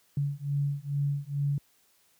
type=beating tone pair; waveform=sine; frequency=141.2 / 143.5 Hz; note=C#3 / D3; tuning=+32 / -40 cents; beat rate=2.3 Hz; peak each=-30 dBFS; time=0.17-1.58 s; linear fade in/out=2 ms; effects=white hiss -66 dBFS RMS until 2.19 s + high-pass 60 Hz 12 dB/octave